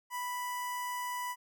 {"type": "tone with notch filter", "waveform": "sawtooth", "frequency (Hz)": 987.8, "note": "B5", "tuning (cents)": 0, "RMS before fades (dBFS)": -37, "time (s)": [0.1, 1.36], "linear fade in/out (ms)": 50, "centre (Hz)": 3900, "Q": 1.2, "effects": []}